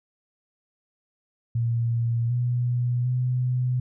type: tone with pitch steps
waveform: sine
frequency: 116.9 / 122.3 / 125.7 Hz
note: A#2 / B2 / B2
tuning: +5 / -16 / +31 cents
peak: -21 dBFS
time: 1.55-3.8 s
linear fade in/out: 5 ms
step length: 750 ms
effects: none